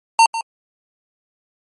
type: tone with echo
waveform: square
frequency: 909 Hz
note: A#5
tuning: 44 cents flat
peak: -8 dBFS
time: 0.19-0.26 s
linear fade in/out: 2 ms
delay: 150 ms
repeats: 1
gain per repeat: -13 dB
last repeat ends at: 0.41 s
effects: MP3 48 kbps